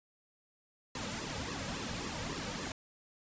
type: noise with flanger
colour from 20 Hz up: pink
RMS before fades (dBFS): -39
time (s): 0.95-2.72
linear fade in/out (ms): 2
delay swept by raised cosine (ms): 1.3 to 2.9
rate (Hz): 3.6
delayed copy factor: -0.75
effects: resampled to 16000 Hz